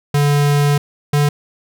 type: tone pair in turn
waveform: square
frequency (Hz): 144.6 / 145.77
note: D3 / D3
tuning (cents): -27 / -13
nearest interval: unison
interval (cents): 14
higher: second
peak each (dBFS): -12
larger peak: neither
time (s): 0.14-0.78 / 1.13-1.29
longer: first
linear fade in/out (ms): 5
effects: none